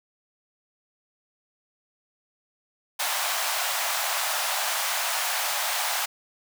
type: high-pass noise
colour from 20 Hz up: pink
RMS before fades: -27 dBFS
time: 2.99-6.06 s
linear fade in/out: 10 ms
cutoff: 640 Hz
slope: 48 dB/octave
effects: none